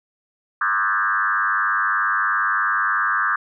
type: tone with frequency modulation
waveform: sine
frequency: 1396.9 Hz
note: F6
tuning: in tune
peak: -17 dBFS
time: 0.61-3.36 s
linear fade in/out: 5 ms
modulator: 103 Hz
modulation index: 2.9
effects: none